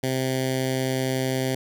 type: tone with notch filter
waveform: 10% pulse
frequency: 130.81 Hz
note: C3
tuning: in tune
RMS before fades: -25 dBFS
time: 0.03-1.55 s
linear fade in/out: 5 ms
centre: 1100 Hz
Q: 1
effects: none